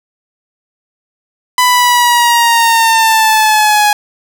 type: linear sweep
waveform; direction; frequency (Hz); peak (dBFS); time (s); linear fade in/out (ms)
sawtooth; down; 1000 to 830.6; -3; 1.58-3.93; 2
effects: none